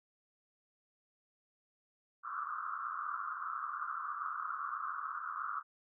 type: band-pass noise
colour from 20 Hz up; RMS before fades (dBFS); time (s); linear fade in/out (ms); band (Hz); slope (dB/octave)
white; -40; 2.23-5.63; 50; 1100 to 1400; 96
effects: none